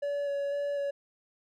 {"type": "tone with vibrato", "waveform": "triangle", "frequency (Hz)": 568, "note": "C#5", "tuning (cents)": 42, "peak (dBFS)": -27, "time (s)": [0.02, 0.91], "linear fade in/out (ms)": 10, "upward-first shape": "square", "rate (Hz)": 2, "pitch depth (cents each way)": 12, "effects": []}